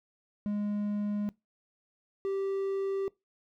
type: tone pair in turn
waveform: triangle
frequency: 206.8 / 390.4 Hz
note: G#3 / G4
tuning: -7 / -7 cents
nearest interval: major seventh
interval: 1100 cents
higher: second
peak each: -27 dBFS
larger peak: neither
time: 0.46-1.29 / 2.25-3.08 s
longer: neither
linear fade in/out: 0 ms
effects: noise-tail reverb RT60 0.2 s tail -22 dB re dry